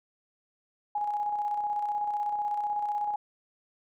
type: tone with tremolo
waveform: sine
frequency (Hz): 830.6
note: G#5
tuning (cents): 0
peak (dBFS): -26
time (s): 0.95-3.16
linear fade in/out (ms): 5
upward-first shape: square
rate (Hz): 16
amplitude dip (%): 35
effects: none